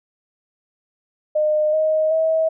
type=tone with pitch steps; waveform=sine; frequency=610 / 625.7 / 641.8 Hz; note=D#5 / D#5 / E5; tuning=-34 / +10 / -46 cents; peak=-15 dBFS; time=1.35-2.49 s; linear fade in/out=10 ms; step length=380 ms; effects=none